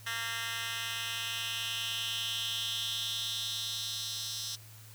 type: tone with high-pass filter sweep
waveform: 10% pulse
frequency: 229.7 Hz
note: A#3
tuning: 25 cents flat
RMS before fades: -36 dBFS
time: 0.06-4.56 s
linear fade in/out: 10 ms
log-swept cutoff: 2000 to 4600 Hz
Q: 3.5
effects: added 109 Hz sine -51 dBFS peak until 4.94 s + white hiss -55 dBFS RMS until 4.94 s